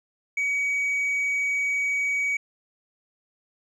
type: tone with tanh clipping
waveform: sine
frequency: 2263 Hz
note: C#7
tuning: 35 cents sharp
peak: -23 dBFS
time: 0.37-2.37 s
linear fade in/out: 5 ms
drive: 2 dB
effects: none